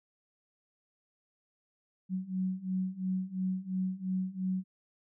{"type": "beating tone pair", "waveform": "sine", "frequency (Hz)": [185, 187.9], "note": ["F#3", "F#3"], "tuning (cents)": [0, 27], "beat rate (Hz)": 2.9, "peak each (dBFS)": [-35, -33], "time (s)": [2.09, 4.64], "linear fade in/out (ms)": 50, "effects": []}